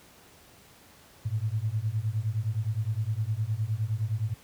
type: beating tone pair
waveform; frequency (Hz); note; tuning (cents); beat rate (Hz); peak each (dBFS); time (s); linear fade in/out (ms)
sine; 104.2 / 113.9; G#2 / A#2; +6 / -40; 9.7; -29; 1.25-4.34; 10
effects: pink hiss -55 dBFS RMS until 4.43 s + high-pass 60 Hz 12 dB/octave